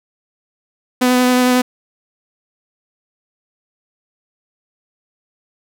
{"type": "tone with vibrato", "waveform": "sawtooth", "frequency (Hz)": 250.5, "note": "B3", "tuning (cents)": 25, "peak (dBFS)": -7, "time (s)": [1.01, 1.62], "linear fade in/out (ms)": 10, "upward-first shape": "sine", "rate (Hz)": 11, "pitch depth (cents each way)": 11, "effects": []}